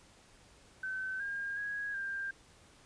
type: tone with pitch steps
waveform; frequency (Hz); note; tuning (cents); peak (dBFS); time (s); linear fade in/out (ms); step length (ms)
sine; 1530 / 1614 / 1654 / 1591; G6 / G#6 / G#6 / G6; -42 / -50 / -8 / +25; -35; 0.83-2.31; 5; 370
effects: pink hiss -61 dBFS RMS until 2.85 s + resampled to 22050 Hz